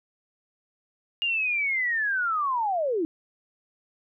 sine linear sweep, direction down, 2843 to 301.8 Hz, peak -23 dBFS, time 1.22-3.05 s, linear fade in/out 0 ms, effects none

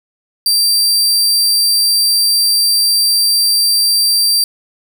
sawtooth tone, 4699 Hz, D8, in tune, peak -7 dBFS, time 0.46-4.44 s, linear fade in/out 2 ms, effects none

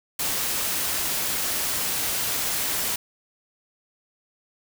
white noise, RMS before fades -26 dBFS, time 0.19-2.96 s, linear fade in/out 5 ms, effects none

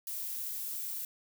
violet noise, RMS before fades -38 dBFS, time 0.07-1.05 s, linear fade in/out 2 ms, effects none

